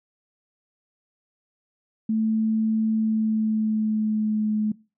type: tone with pitch glide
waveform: sine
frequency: 220 to 213.7 Hz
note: A3 to G#3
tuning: 0 to +50 cents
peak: -20 dBFS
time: 2.09-4.72 s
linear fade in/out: 5 ms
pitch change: -50 cents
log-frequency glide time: 2.93-4.55 s
effects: noise-tail reverb RT60 0.3 s tail -21 dB re dry